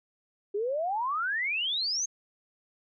sine exponential sweep, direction up, 391.8 to 6530 Hz, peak -27 dBFS, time 0.54-2.06 s, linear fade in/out 10 ms, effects none

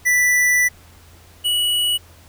square tone pair in turn, 1975.5 / 2934 Hz, B6 / F#7, 0 / -15 cents, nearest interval perfect fifth, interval 685 cents, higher second, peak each -14 / -17 dBFS, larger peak first, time 0.05-0.69 / 1.44-1.98 s, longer first, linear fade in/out 20 ms, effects added 84 Hz sine -47 dBFS peak until 2.28 s + pink hiss -49 dBFS RMS until 2.28 s

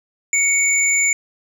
sine tone pair together, 2230 / 7071 Hz, C#7 / A8, +10 / +8 cents, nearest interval octave + minor sixth, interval 1998 cents, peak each -16 dBFS, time 0.33-1.13 s, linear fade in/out 2 ms, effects tanh soft clip ceiling -6 dBFS + 8-bit

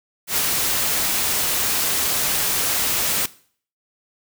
white noise with ADSR envelope, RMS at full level -19 dBFS, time 0.27-3.26 s, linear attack 99 ms, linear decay 40 ms, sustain -2 dB, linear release 4 ms, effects noise-tail reverb RT60 0.5 s tail -19 dB re dry

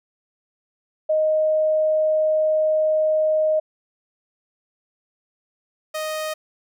sine / sawtooth tone pair in turn, 622.3 / 622.3 Hz, D#5 / D#5, 0 / 0 cents, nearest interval unison, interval 0 cents, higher neither, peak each -16 / -21 dBFS, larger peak first, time 1.09-3.6 / 5.94-6.34 s, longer first, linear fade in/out 10 ms, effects none

